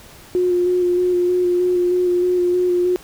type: tone with vibrato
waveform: sine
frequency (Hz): 358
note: F4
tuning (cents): +43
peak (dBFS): -14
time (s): 0.35-2.96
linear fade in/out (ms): 0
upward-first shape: square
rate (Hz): 3.2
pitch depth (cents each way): 15
effects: pink hiss -43 dBFS RMS until 3.03 s